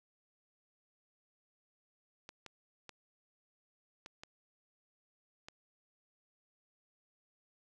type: clicks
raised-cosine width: 0.2 ms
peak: -30 dBFS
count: 6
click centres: 2.291 / 2.463 / 2.893 / 4.061 / 4.235 / 5.485 s
effects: none